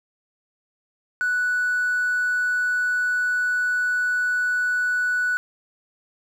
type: tone with hard clipping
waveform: triangle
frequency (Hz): 1480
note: F#6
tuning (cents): 0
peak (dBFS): -20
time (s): 1.21-5.37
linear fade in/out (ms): 0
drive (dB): 4
effects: none